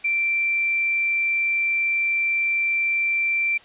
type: tone with quantisation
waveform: sine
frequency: 2349 Hz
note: D7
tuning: in tune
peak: -19 dBFS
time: 0.04-3.58 s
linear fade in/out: 10 ms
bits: 8
effects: white hiss -49 dBFS RMS until 3.64 s + resampled to 8000 Hz